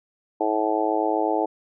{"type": "harmonic tone", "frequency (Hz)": 108, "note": "A2", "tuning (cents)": -32, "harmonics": [3, 4, 5, 6, 7, 8], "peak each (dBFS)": [-26, -27, -29, -28, -27, -27], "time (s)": [0.4, 1.46], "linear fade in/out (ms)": 10, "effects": []}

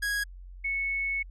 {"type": "tone pair in turn", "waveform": ["45% pulse", "sine"], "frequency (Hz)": [1653, 2206], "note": ["G#6", "C#7"], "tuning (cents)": [-9, -9], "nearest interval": "perfect fourth", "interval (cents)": 500, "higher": "second", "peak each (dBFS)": -27, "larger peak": "neither", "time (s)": [[0.02, 0.24], [0.64, 1.23]], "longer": "second", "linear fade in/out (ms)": 10, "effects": ["added 45 Hz sine -42 dBFS peak until 1.3 s", "resampled to 32000 Hz"]}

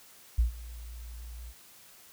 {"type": "tone with ADSR envelope", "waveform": "sine", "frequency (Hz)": 58.27, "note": "A#1", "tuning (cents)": 0, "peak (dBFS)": -19, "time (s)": [0.38, 1.54], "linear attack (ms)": 10, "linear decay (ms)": 120, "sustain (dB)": -21, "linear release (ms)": 58, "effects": ["white hiss -55 dBFS RMS until 2.12 s"]}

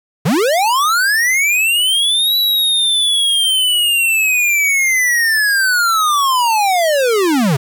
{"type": "linear two-way sweep", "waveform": "square", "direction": "up then down", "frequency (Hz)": [123.47, 3951, 123.47], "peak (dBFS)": -12, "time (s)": [0.25, 7.57], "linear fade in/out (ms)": 10, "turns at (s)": 2.37, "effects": ["7-bit"]}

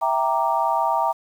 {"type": "chord", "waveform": "sine", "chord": "E half-diminished seventh", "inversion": "none", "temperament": "equal", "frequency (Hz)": [659.3, 784, 932.3, 1174.7], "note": ["E5", "G5", "Bb5", "D6"], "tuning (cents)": [0, 0, 0, 0], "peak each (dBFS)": [-25, -24, -21, -27], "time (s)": [0.01, 1.13], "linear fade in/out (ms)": 20, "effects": ["8-bit"]}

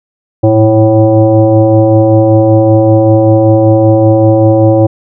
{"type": "tone with frequency modulation", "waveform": "sine", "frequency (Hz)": 329.6, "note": "E4", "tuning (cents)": 0, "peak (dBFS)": -3, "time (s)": [0.43, 4.87], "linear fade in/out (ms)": 10, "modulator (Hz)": 218, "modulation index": 1.4, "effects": []}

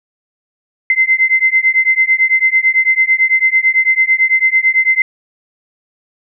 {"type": "beating tone pair", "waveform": "sine", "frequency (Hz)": [2065, 2074], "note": ["C7", "C7"], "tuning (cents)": [-23, -16], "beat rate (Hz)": 9, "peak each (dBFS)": -12, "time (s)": [0.9, 5.02], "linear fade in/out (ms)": 2, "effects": []}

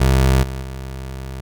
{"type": "tone with level steps", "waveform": "25% pulse", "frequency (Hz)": 65.8, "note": "C2", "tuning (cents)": 10, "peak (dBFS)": [-8, -21, -24], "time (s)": [0, 1.41], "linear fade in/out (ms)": 10, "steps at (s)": [0.42, 0.61], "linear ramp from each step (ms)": 20, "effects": []}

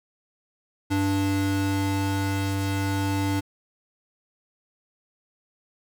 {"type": "tone pair together", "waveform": "square", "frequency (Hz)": [97.7, 292.8], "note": ["G2", "D4"], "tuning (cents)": [-5, -5], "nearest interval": "octave + perfect fifth", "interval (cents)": 1900, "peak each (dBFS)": -26, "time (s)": [0.9, 3.41], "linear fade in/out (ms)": 20, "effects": []}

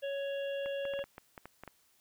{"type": "harmonic tone", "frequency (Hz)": 556, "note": "C#5", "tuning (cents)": 5, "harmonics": [1, 3, 5, 6], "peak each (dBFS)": [-34, -47, -47, -51], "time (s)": [0.02, 1.04], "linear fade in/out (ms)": 20}
{"type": "clicks", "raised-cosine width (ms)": 0.5, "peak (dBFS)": -30, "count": 10, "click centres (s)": [0.66, 0.853, 0.937, 0.991, 1.04, 1.181, 1.378, 1.456, 1.636, 1.677]}
{"effects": ["white hiss -69 dBFS RMS until 2 s"]}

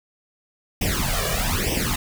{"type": "noise with flanger", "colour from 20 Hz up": "pink", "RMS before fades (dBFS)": -23, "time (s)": [0.81, 1.96], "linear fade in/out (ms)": 5, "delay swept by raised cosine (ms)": [0.35, 1.75], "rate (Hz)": 1.1, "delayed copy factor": 0.9, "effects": []}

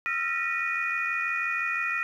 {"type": "tone cluster", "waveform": "sine", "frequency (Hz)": [1301, 1374, 1844, 1930, 2460], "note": ["E6", "F6", "A#6", "B6", "D#7"], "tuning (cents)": [-23, -29, -19, -40, -20], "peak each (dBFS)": [-38, -32, -33, -32, -29], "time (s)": [0.06, 2.03], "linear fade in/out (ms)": 0, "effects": ["tanh soft clip ceiling -16 dBFS", "10-bit"]}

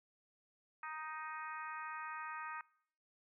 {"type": "harmonic tone", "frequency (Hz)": 311.6, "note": "D#4", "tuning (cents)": 3, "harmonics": [3, 4, 5, 6, 7, 8], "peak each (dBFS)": [-48, -46, -50, -51, -58, -55], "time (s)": [0.83, 2.61], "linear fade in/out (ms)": 2, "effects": ["noise-tail reverb RT60 0.7 s tail -26 dB re dry"]}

